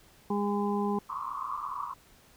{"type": "harmonic tone", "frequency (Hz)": 204, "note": "G#3", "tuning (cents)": -31, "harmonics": [1, 2, 4, 5], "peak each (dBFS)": [-29, -32, -35, -36], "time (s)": [0.3, 0.99], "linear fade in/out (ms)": 5}
{"type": "band-pass noise", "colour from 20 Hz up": "pink", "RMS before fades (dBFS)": -36, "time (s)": [1.09, 1.94], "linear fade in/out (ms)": 10, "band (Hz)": [1000, 1200], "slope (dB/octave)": 96}
{"effects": ["pink hiss -59 dBFS RMS until 2.36 s"]}